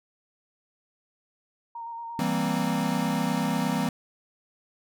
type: tone with vibrato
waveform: sine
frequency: 928 Hz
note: A#5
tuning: 8 cents flat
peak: -34 dBFS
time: 1.75-3.87 s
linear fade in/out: 5 ms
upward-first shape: square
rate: 8.7 Hz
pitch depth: 16 cents each way
type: chord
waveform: square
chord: C dominant seventh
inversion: first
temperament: equal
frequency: 164.81 / 196 / 233.1 / 261.6 Hz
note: E3 / G3 / Bb3 / C4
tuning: 0 / 0 / 0 / 0 cents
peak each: -31 dBFS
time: 2.19-3.89 s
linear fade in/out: 2 ms
effects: none